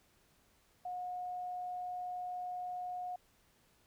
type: tone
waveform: sine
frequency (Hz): 723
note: F#5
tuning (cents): -40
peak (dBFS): -38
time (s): 0.85-3.16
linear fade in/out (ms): 5
effects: pink hiss -70 dBFS RMS until 3.86 s